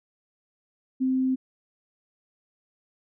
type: tone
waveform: sine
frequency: 260.2 Hz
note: C4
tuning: 9 cents flat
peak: -21 dBFS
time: 1-1.36 s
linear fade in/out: 20 ms
effects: none